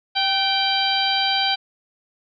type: harmonic tone with a mistuned harmonic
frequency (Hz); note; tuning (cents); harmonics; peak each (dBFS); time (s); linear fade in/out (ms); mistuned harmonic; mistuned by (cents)
784; G5; 0; 1 / 2 / 3 / 4 / 5 / 6; -23 / -28 / -28 / -23 / -25 / -26; 0.15-1.56; 20; 2; -43
effects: none